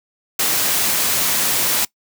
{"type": "noise", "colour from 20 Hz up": "white", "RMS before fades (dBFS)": -18, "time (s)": [0.39, 1.85], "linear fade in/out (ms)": 5, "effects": ["noise-tail reverb RT60 0.1 s tail -22 dB re dry", "high-pass 100 Hz 12 dB/octave"]}